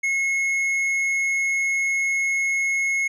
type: tone with tanh clipping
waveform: sine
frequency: 2173 Hz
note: C#7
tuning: 35 cents flat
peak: -21 dBFS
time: 0.03-3.08 s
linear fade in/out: 10 ms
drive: 7 dB
effects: none